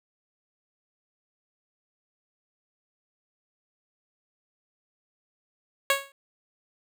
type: tone with exponential decay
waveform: 10% pulse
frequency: 552 Hz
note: C#5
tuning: 7 cents flat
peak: -9 dBFS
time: 5.9-6.12 s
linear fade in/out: 2 ms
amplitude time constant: 46 ms
effects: none